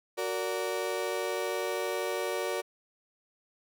35% pulse chord, Gb augmented, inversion none, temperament just, 370 / 462.5 / 578.1 Hz, Gb4 / Bb4 / D5, 0 / -14 / -27 cents, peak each -33 dBFS, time 0.17-2.62 s, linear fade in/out 20 ms, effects none

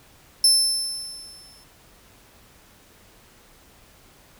30% pulse tone with exponential decay, 5290 Hz, E8, 5 cents sharp, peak -8 dBFS, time 0.44-1.64 s, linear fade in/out 2 ms, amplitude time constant 260 ms, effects pink hiss -53 dBFS RMS until 4.39 s

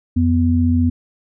sine tone pair together, 87.31 / 247.1 Hz, F2 / B3, 0 / +1 cents, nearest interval octave + tritone, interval 1801 cents, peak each -15 dBFS, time 0.16-0.9 s, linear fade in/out 10 ms, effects none

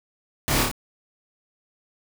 pink noise with echo, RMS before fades -24 dBFS, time 0.48-0.63 s, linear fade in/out 0 ms, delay 28 ms, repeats 3, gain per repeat -2 dB, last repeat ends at 0.714 s, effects none

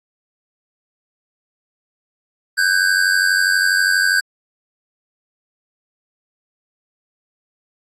square tone pair together, 1518 / 1610.3 Hz, F#6 / G6, +44 / +46 cents, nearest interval minor second, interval 102 cents, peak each -17 dBFS, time 2.57-4.21 s, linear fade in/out 20 ms, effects low-pass 12000 Hz 12 dB/octave + AAC 48 kbps

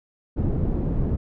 pink low-pass noise, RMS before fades -23 dBFS, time 0.36-1.17 s, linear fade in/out 20 ms, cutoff 290 Hz, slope 12 dB/octave, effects none

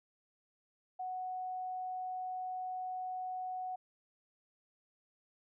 sine tone, 740 Hz, F#5, in tune, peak -37 dBFS, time 0.99-3.76 s, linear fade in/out 10 ms, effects none

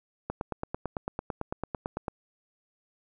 click train, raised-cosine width 1 ms, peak -17 dBFS, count 17, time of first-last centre 0.3-2.082 s, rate 8.98 Hz, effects none

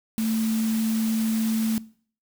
sine tone in noise, 222.2 Hz, A3, 17 cents sharp, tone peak -22 dBFS, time 0.18-1.78 s, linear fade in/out 0 ms, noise white, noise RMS -36 dBFS, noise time 0.18-1.78 s, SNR +11 dB, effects noise-tail reverb RT60 0.5 s tail -20 dB re dry

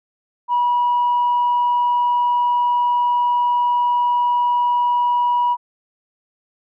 sine tone, 970 Hz, B5, 31 cents flat, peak -13 dBFS, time 0.48-5.57 s, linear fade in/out 50 ms, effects tanh soft clip ceiling -11 dBFS

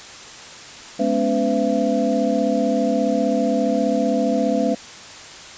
sine tone cluster, 210.8 / 247.3 / 282.4 / 506 / 673 Hz, G#3 / B3 / C#4 / B4 / E5, +26 / +3 / +32 / +42 / +36 cents, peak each -23 dBFS, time 0.99-4.75 s, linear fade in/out 10 ms, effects white hiss -38 dBFS RMS until 5.57 s + resampled to 16000 Hz

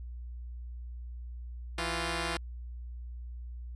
5% pulse tone pair together, 165.5 / 350.1 Hz, E3 / F4, +7 / +4 cents, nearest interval octave + minor second, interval 1297 cents, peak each -23 dBFS, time 1.78-2.37 s, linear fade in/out 2 ms, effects added 60 Hz sine -39 dBFS peak until 3.75 s + resampled to 22050 Hz

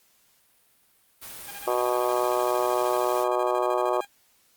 white noise, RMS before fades -40 dBFS, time 1.21-3.25 s, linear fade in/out 20 ms
15% pulse tone with tremolo, 808 Hz, G#5, 48 cents flat, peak -32 dBFS, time 1.47-4.07 s, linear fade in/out 20 ms, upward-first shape square, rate 13 Hz, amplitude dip 70%
harmonic tone, 123.47 Hz, B2, in tune, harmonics 3 / 4 / 5 / 6 / 7 / 8 / 9 / 10, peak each -28 / -30 / -27 / -33 / -31 / -34 / -31 / -35 dBFS, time 1.67-4.01 s, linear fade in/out 5 ms
effects white hiss -63 dBFS RMS until 4.56 s + Opus 48 kbps

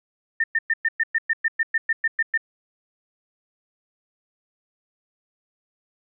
sine tone bursts, 1810 Hz, A6, 48 cents sharp, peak -17 dBFS, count 14, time 0.4-2.376 s, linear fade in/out 5 ms, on 39 ms, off 110 ms, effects none

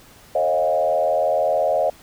sine tone with frequency modulation, 622 Hz, D#5, 1 cent flat, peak -16 dBFS, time 0.35-1.9 s, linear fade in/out 5 ms, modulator 79.5 Hz, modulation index 1.3, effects pink hiss -48 dBFS RMS until 2.02 s

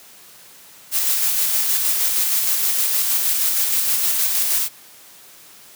blue noise with tremolo, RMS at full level -18 dBFS, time 0.91-4.69 s, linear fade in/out 50 ms, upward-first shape square, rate 6.4 Hz, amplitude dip 25%, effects white hiss -45 dBFS RMS until 5.75 s + high-pass 100 Hz 12 dB/octave

